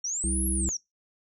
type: linear two-way sweep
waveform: sine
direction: up then down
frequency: 5500 to 11390 to 5500 Hz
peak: -28 dBFS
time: 0.04-0.77 s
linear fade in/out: 5 ms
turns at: 0.47 s
type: harmonic tone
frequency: 65.4 Hz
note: C2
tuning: in tune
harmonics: 1 / 3 / 5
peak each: -28 / -33 / -34 dBFS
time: 0.24-0.69 s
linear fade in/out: 0 ms
effects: noise-tail reverb RT60 0.2 s tail -24 dB re dry